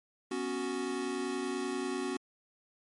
square chord, B suspended second, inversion none, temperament equal, 246.9 / 277.2 / 370 Hz, B3 / C#4 / F#4, 0 / 0 / 0 cents, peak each -40 / -38 / -36 dBFS, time 0.31-2.17 s, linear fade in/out 5 ms, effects MP3 48 kbps

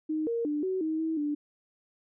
sine tone with pitch steps, 311.1 / 465.2 / 296.6 / 375.7 / 315.9 / 321.6 / 294.4 Hz, D#4 / A#4 / D4 / F#4 / D#4 / E4 / D4, 0 / -4 / +17 / +26 / +26 / -43 / +4 cents, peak -27 dBFS, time 0.09-1.35 s, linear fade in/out 10 ms, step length 180 ms, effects none

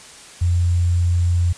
sine tone with sample-and-hold, 87.31 Hz, F2, in tune, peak -14 dBFS, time 0.41-1.53 s, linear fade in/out 10 ms, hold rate 7350 Hz, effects white hiss -41 dBFS RMS until 1.57 s + resampled to 22050 Hz

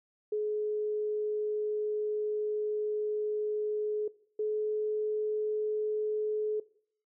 sine tone pair in turn, 423.5 / 426.9 Hz, G#4 / G#4, +34 / +48 cents, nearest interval unison, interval 14 cents, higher second, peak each -28 / -28 dBFS, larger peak neither, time 0.32-4.08 / 4.39-6.6 s, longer first, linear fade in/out 5 ms, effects noise-tail reverb RT60 0.6 s tail -20 dB re dry

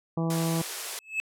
harmonic tone, 164.7 Hz, E3, 1 cent flat, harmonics 1 / 2 / 3 / 4 / 5 / 6 / 7, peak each -26 / -32 / -36 / -38 / -40 / -42 / -43 dBFS, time 0.17-0.62 s, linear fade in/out 5 ms
white high-pass noise, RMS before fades -34 dBFS, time 0.3-0.99 s, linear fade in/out 2 ms, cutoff 360 Hz, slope 48 dB/octave
triangle tone with exponential growth, 2600 Hz, E7, 24 cents flat, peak -21 dBFS, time 0.99-1.2 s, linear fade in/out 0 ms, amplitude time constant 44 ms
effects low-pass 12000 Hz 12 dB/octave

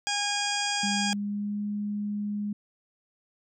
harmonic tone, 817 Hz, G#5, 29 cents flat, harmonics 1 / 2 / 3 / 4 / 6 / 7 / 8 / 9 / 10, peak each -32 / -34 / -35 / -33 / -33 / -41 / -38 / -38 / -42 dBFS, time 0.07-1.13 s, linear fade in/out 0 ms
sine tone with pitch glide, 202.4 to 206.7 Hz, G#3 to G#3, -44 to -8 cents, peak -28 dBFS, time 0.83-2.53 s, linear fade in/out 5 ms, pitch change +36 cents, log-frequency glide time 0.95-1.62 s
effects none

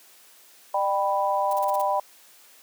sine chord, G major, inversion second, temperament equal with one note detuned, 600.7 / 784 / 987.8 Hz, D5 / G5 / B5, +39 / 0 / 0 cents, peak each -26 / -25 / -25 dBFS, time 0.74-2 s, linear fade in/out 5 ms
blue noise bursts, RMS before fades -38 dBFS, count 6, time 1.51-1.816 s, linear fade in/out 2 ms, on 21 ms, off 36 ms
effects white hiss -53 dBFS RMS until 2.62 s + high-pass 300 Hz 12 dB/octave

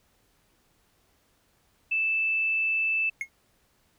sine tone, 2637 Hz, E7, in tune, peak -23 dBFS, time 1.91-3.1 s, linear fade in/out 10 ms
triangle tone with exponential decay, 2162 Hz, C#7, 44 cents flat, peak -22 dBFS, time 3.21-3.29 s, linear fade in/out 1 ms, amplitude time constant 16 ms
effects pink hiss -67 dBFS RMS until 3.98 s

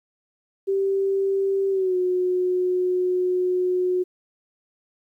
sine tone with pitch glide, 390.2 to 364.1 Hz, G4 to F#4, -8 to -28 cents, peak -19 dBFS, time 0.67-4.04 s, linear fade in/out 20 ms, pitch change -120 cents, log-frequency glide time 1.7-1.96 s, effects 10-bit

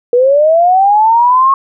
sine linear sweep, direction up, 475.2 to 1096 Hz, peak -5 dBFS, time 0.13-1.54 s, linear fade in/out 2 ms, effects none

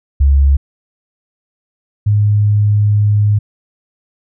sine tone pair in turn, 69.3 / 104.16 Hz, C#2 / G#2, 0 / +6 cents, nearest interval perfect fifth, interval 706 cents, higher second, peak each -6 / -8 dBFS, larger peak first, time 0.2-0.57 / 2.06-3.39 s, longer second, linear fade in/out 10 ms, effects none

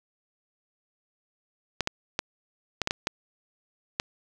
clicks, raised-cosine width 0.2 ms, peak -8 dBFS, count 8, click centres 1.807 / 1.874 / 2.191 / 2.817 / 2.874 / 2.909 / 3.071 / 3.999 s, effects none

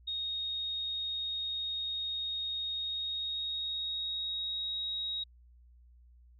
sine tone with pitch glide, 3729 to 3794 Hz, A#7 to A#7, 0 to +30 cents, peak -33 dBFS, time 0.07-5.24 s, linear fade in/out 10 ms, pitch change +30 cents, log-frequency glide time 2.73-4.81 s, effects added 60 Hz sine -56 dBFS peak until 6.39 s

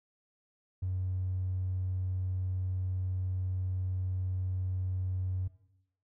triangle tone, 92.6 Hz, F#2, 2 cents sharp, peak -27 dBFS, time 0.82-5.48 s, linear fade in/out 10 ms, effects noise-tail reverb RT60 0.8 s tail -19 dB re dry + tanh soft clip ceiling -27 dBFS

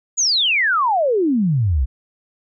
sine exponential sweep, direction down, 7010 to 58.27 Hz, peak -14 dBFS, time 0.17-1.86 s, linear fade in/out 20 ms, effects none

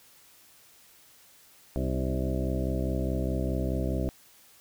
harmonic tone with a mistuned harmonic, 64.8 Hz, C2, 16 cents flat, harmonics 1 / 2 / 3 / 4 / 5 / 6 / 8 / 9 / 10, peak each -30 / -33 / -35 / -36 / -37 / -38 / -39 / -40 / -40 dBFS, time 1.76-4.09 s, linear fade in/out 0 ms, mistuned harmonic 5, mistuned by -36 cents, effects white hiss -57 dBFS RMS until 4.6 s

